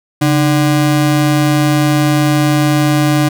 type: ring-modulated tone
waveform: square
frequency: 222.2 Hz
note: A3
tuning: 17 cents sharp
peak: -7 dBFS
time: 0.21-3.29 s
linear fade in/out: 10 ms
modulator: 81.5 Hz
effects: none